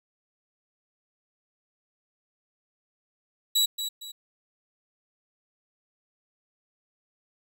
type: tone with echo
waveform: sawtooth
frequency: 3905 Hz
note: B7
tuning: 20 cents flat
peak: -17 dBFS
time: 3.55-3.66 s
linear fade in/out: 10 ms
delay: 230 ms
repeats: 2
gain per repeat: -9 dB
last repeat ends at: 4.12 s
effects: none